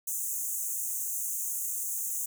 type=high-pass noise; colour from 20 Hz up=pink; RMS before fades=-33 dBFS; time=0.07-2.26 s; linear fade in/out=5 ms; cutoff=6300 Hz; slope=96 dB/octave; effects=none